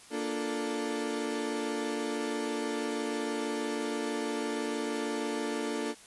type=chord; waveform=35% pulse; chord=Bb major seventh; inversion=none; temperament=equal; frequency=233.1 / 293.7 / 349.2 / 440 Hz; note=Bb3 / D4 / F4 / A4; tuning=0 / 0 / 0 / 0 cents; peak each=-36 / -34 / -38 / -34 dBFS; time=0.1-5.95 s; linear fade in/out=50 ms; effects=white hiss -53 dBFS RMS until 6.06 s + resampled to 24000 Hz